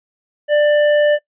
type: tone with tanh clipping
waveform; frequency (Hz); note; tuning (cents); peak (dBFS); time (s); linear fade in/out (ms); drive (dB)
sine; 592; D5; +14; -12; 0.48-1.19; 50; 12
effects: noise-tail reverb RT60 0.1 s tail -21 dB re dry + resampled to 8000 Hz